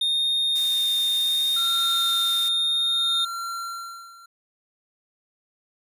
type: tone with vibrato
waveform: triangle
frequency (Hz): 3666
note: A#7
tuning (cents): -30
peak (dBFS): -19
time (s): 0.01-3.25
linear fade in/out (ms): 5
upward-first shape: sine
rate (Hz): 0.78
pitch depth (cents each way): 8
type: noise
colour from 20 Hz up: blue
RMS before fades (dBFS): -33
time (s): 0.55-2.49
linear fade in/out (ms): 10
type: tone with tremolo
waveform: square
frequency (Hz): 1369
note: F6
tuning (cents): -35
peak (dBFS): -29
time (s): 1.56-4.26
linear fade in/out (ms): 5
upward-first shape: sine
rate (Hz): 0.66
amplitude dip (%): 85
effects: resampled to 32000 Hz